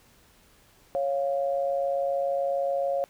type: tone pair together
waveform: sine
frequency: 553 / 700 Hz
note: C#5 / F5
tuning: -4 / +4 cents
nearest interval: major third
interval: 408 cents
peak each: -25 / -30 dBFS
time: 0.95-3.04 s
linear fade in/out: 0 ms
effects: pink hiss -59 dBFS RMS until 3.09 s